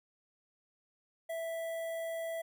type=tone with notch filter; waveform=square; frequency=659.3 Hz; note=E5; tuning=in tune; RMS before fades=-38 dBFS; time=1.29-2.42 s; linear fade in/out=10 ms; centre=4900 Hz; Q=0.62; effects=none